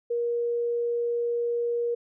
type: tone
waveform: sine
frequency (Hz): 473.8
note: A#4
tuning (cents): +28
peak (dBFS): -24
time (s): 0.1-1.95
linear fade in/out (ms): 10
effects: none